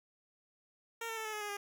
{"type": "tone with pitch steps", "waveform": "10% pulse", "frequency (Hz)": [460, 450.5, 441.3, 432.2, 423.3, 414.6, 406], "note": ["A#4", "A4", "A4", "A4", "G#4", "G#4", "G#4"], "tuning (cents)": [-23, 41, 5, -31, 33, -3, -39], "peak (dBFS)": -30, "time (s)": [1.01, 1.57], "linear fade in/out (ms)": 5, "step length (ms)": 80, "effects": []}